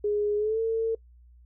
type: tone with pitch glide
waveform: sine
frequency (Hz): 415.3 to 450.3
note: G#4 to A4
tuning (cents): 0 to +40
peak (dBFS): -23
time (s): 0.04-0.95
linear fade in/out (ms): 5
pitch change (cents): +140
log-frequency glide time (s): 0.37-0.6
effects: noise-tail reverb RT60 0.1 s tail -23 dB re dry + added 60 Hz sine -51 dBFS peak until 1.45 s